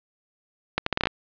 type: accelerating click train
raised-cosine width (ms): 0.3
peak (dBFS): -6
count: 8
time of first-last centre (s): 0.78-1.071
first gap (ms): 84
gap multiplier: 0.75
effects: resampled to 11025 Hz + 8-bit